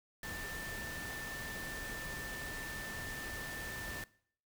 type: tone in noise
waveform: sine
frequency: 1780 Hz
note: A6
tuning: 20 cents sharp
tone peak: -44 dBFS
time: 0.23-4.04 s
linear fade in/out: 2 ms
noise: pink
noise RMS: -45 dBFS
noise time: 0.23-4.04 s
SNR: -2 dB
effects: noise-tail reverb RT60 0.6 s tail -21 dB re dry